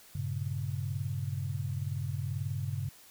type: chord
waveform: sine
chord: G diminished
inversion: none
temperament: equal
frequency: 98 / 116.54 / 138.59 Hz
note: G2 / Bb2 / Db3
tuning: 0 / 0 / 0 cents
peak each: -35 / -39 / -35 dBFS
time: 0.15-2.89 s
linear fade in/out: 5 ms
effects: white hiss -56 dBFS RMS until 3.1 s